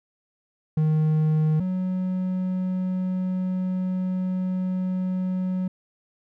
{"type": "tone pair in turn", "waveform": "triangle", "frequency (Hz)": [155.4, 184.8], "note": ["D#3", "F#3"], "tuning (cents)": [-2, -2], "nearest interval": "minor third", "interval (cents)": 300, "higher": "second", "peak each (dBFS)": [-16, -21], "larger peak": "first", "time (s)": [[0.77, 1.6], [1.6, 5.68]], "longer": "second", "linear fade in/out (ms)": 5, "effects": []}